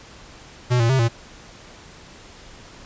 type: tone with pitch steps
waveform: square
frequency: 123.6 / 115.9 / 132.5 / 116 Hz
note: B2 / A#2 / C3 / A#2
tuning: +2 / -10 / +22 / -8 cents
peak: -16 dBFS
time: 0.7-1.088 s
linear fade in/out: 20 ms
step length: 97 ms
effects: pink hiss -44 dBFS RMS until 2.85 s + resampled to 16000 Hz